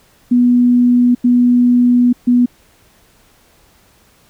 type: tone bursts at uneven times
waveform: sine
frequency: 244.6 Hz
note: B3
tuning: 16 cents flat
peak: -7 dBFS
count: 3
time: 0.31-1.15 / 1.24-2.13 / 2.27-2.46 s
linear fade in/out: 10 ms
effects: pink hiss -51 dBFS RMS until 4.29 s